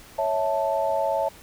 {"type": "chord", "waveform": "sine", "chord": "A major", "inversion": "first", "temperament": "equal with one note detuned", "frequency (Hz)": [554.4, 652.4, 880], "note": ["C#5", "E5", "A5"], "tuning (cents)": [0, -18, 0], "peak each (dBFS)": [-26, -25, -26], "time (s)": [0.18, 1.29], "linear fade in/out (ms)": 10, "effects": ["pink hiss -48 dBFS RMS until 1.42 s"]}